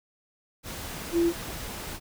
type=tone in noise; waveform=sine; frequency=339.6 Hz; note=F4; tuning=48 cents flat; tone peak=-20 dBFS; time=1.12-1.33 s; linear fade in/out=50 ms; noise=pink; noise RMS=-37 dBFS; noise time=0.63-2 s; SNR=+14 dB; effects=none